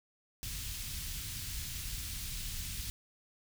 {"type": "band-stop noise", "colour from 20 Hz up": "pink", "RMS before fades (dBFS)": -40, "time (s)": [0.43, 2.9], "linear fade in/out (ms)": 0, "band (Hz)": [110, 3100], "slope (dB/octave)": 12, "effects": []}